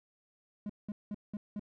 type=tone bursts; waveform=triangle; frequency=207.4 Hz; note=G#3; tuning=2 cents flat; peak=-33 dBFS; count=5; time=0.66-1.595 s; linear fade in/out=2 ms; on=35 ms; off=190 ms; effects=none